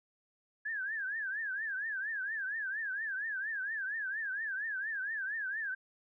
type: tone with vibrato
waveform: sine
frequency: 1661.2 Hz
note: G#6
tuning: in tune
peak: -34 dBFS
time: 0.65-5.75 s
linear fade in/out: 10 ms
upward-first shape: triangle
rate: 4.3 Hz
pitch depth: 190 cents each way
effects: none

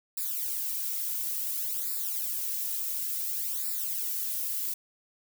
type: noise with flanger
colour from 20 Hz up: violet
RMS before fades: -32 dBFS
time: 0.17-4.74 s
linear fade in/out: 5 ms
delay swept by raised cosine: 0.32 to 2.62 ms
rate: 0.57 Hz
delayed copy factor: -0.9
effects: none

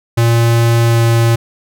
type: tone with pitch glide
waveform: square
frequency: 116.54 to 115.8 Hz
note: A#2 to A#2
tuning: 0 to -11 cents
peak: -9 dBFS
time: 0.17-1.36 s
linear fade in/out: 10 ms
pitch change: -11 cents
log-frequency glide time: 0.85-1 s
effects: none

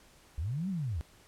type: linear two-way sweep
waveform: sine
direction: up then down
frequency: 65.41 to 199.9 to 66.2 Hz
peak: -31 dBFS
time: 0.38-1.01 s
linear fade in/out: 0 ms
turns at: 0.69 s
effects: pink hiss -60 dBFS RMS until 1.27 s + low-pass 12000 Hz 12 dB/octave

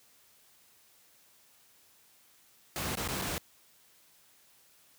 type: noise with dropouts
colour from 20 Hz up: pink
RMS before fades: -34 dBFS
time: 2.76-3.38 s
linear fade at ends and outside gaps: 0 ms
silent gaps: 2.953-2.972 / 3.076-3.087 / 3.215-3.22 s
effects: white hiss -63 dBFS RMS until 4.98 s + high-pass 60 Hz 12 dB/octave

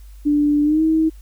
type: tone with pitch glide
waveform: sine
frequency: 293.7 to 318.4 Hz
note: D4 to D#4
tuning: 0 to +40 cents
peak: -13 dBFS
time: 0.25-1.1 s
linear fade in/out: 20 ms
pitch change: +140 cents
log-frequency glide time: 0.63-0.82 s
effects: added 50 Hz sine -37 dBFS peak until 1.21 s + white hiss -56 dBFS RMS until 1.21 s

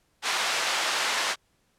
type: band-pass noise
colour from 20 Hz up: pink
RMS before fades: -27 dBFS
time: 0.22-1.36 s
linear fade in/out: 50 ms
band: 900 to 6300 Hz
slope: 12 dB/octave
effects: pink hiss -69 dBFS RMS until 1.78 s + low-pass 12000 Hz 12 dB/octave

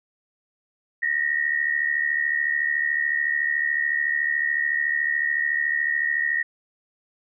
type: tone pair together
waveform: sine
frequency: 1843 / 1916.8 Hz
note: A#6 / A#6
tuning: -20 / +48 cents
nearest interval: minor second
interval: 68 cents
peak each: -23 / -24 dBFS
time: 1.02-6.43 s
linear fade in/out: 10 ms
effects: none

